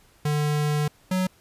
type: tone pair in turn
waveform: square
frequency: 148.9 / 185.44 Hz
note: D3 / F#3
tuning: +24 / +4 cents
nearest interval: major third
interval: 380 cents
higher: second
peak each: -22 dBFS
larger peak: neither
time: 0.25-0.88 / 1.11-1.27 s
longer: first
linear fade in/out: 5 ms
effects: pink hiss -58 dBFS RMS until 1.4 s + resampled to 32000 Hz